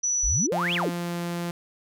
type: tone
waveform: sine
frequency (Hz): 5920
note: F#8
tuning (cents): 0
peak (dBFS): -22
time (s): 0.03-0.47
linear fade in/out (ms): 10
type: exponential two-way sweep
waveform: sine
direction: up then down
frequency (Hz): 38.14 to 3537 to 228.8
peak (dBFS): -24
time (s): 0.23-0.9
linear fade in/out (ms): 10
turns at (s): 0.74
type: tone with pitch glide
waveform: sawtooth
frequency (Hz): 174.2 to 172.7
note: F3 to F3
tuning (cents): -4 to -19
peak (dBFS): -24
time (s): 0.52-1.51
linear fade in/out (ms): 2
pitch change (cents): -15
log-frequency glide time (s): 0.77-1.18
effects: none